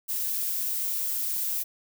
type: noise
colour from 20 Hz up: violet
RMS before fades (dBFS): -29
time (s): 0.08-1.64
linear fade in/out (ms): 20
effects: none